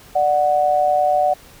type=tone pair together; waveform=sine; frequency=591.6 / 740 Hz; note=D5 / F#5; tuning=+13 / 0 cents; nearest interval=major third; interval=387 cents; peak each=-18 / -15 dBFS; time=0.15-1.34 s; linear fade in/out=10 ms; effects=pink hiss -45 dBFS RMS until 1.6 s